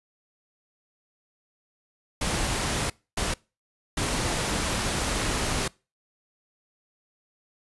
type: noise bursts at uneven times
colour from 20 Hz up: pink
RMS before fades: -27 dBFS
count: 3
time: 2.21-2.9 / 3.17-3.34 / 3.97-5.68 s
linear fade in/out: 5 ms
effects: noise-tail reverb RT60 0.3 s tail -24 dB re dry + resampled to 24000 Hz